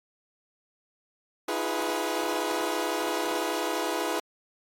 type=chord; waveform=20% pulse; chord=F half-diminished seventh; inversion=third; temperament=equal with one note detuned; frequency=317.3 / 349.2 / 415.3 / 493.9 Hz; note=Eb4 / F4 / Ab4 / Cb5; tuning=+34 / 0 / 0 / 0 cents; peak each=-28 dBFS; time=1.48-4.2 s; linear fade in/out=5 ms; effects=AAC 48 kbps